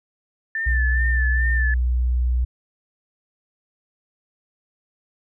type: tone with vibrato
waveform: sine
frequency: 1770 Hz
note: A6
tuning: 10 cents sharp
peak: -22 dBFS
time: 0.55-1.74 s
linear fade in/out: 2 ms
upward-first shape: sine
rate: 2.4 Hz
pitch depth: 44 cents each way
type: tone with pitch glide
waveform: sine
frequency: 61.9 to 61.47 Hz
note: B1 to B1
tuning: +5 to -7 cents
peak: -17 dBFS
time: 0.66-2.45 s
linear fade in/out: 10 ms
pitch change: -12 cents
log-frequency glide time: 1.33-1.54 s
effects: none